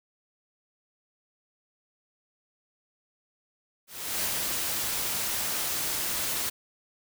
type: noise with ADSR envelope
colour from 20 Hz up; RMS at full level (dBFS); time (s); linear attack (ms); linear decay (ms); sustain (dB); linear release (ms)
white; -28; 3.87-6.5; 390; 4; -2; 12
effects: none